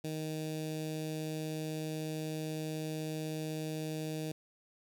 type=tone with notch filter; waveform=15% pulse; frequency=156.1 Hz; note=D#3; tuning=6 cents sharp; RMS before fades=-38 dBFS; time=0.04-4.32 s; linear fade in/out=5 ms; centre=1300 Hz; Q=0.62; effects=none